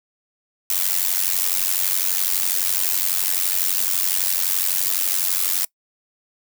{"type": "noise with amplitude modulation", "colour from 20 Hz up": "blue", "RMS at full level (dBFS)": -17, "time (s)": [0.7, 5.65], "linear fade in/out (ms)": 2, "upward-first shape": "sine", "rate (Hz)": 91.9, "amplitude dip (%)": 90, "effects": ["noise-tail reverb RT60 0.1 s tail -23 dB re dry"]}